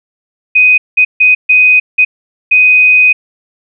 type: tone bursts at uneven times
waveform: sine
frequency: 2501 Hz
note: D#7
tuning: 8 cents sharp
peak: -3 dBFS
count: 6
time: 0.55-0.78 / 0.97-1.05 / 1.2-1.35 / 1.49-1.8 / 1.98-2.05 / 2.51-3.13 s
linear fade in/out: 10 ms
effects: none